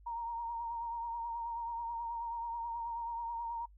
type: tone with vibrato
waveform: sine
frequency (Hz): 932.3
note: A#5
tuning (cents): 0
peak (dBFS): -36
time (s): 0.06-3.66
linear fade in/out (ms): 10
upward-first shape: triangle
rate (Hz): 9.3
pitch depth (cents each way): 39
effects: noise-tail reverb RT60 0.1 s tail -26 dB re dry + added 50 Hz sine -56 dBFS peak until 3.77 s